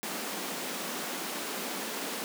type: high-pass noise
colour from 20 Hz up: pink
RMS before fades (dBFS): -36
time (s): 0.03-2.24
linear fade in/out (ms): 0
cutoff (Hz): 190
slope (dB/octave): 48
effects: none